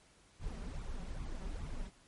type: noise with flanger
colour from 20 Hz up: brown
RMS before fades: -41 dBFS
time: 0.39-1.91 s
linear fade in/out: 50 ms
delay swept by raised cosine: 0.81 to 5.31 ms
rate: 2.4 Hz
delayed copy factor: +0.75
effects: pink hiss -65 dBFS RMS until 2.07 s + MP3 48 kbps